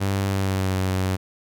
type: tone with pitch glide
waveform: sawtooth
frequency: 98 to 93.95 Hz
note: G2 to F#2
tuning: 0 to +27 cents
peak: -17 dBFS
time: 0-1.17 s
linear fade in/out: 20 ms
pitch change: -73 cents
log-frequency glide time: 0.26-0.77 s
effects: none